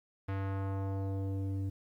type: tone with low-pass filter sweep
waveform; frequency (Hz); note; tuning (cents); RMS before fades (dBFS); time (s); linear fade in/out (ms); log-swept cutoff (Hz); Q
square; 97.3; G2; -12; -35; 0.28-1.7; 10; 2000 to 260; 1.2
effects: 11-bit